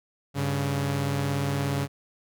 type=tone pair together; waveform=sawtooth; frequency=98.99 / 140 Hz; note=G2 / C#3; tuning=+17 / +18 cents; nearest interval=tritone; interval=601 cents; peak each=-27 / -22 dBFS; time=0.34-1.88 s; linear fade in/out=50 ms; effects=none